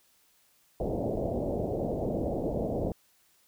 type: low-pass noise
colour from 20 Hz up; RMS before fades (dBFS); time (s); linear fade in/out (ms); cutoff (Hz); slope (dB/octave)
white; -31; 0.8-2.92; 2; 670; 48
effects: white hiss -66 dBFS RMS until 3.47 s